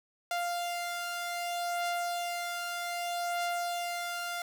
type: beating tone pair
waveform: sawtooth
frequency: 697 / 697.64 Hz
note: F5 / F5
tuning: -4 / -2 cents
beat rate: 0.64 Hz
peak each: -36 / -29 dBFS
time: 0.31-4.42 s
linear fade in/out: 2 ms
effects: none